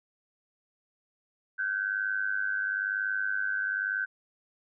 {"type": "tone with amplitude modulation", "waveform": "sine", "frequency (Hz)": 1533, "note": "G6", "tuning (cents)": -39, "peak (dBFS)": -24, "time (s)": [1.58, 4.06], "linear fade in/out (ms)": 20, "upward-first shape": "sine", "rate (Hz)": 101, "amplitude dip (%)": 75, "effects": []}